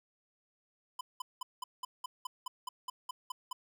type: tone bursts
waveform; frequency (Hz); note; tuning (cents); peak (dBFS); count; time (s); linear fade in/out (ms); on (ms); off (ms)
square; 1010; B5; +39; -37; 13; 0.99-3.53; 5; 20; 190
effects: none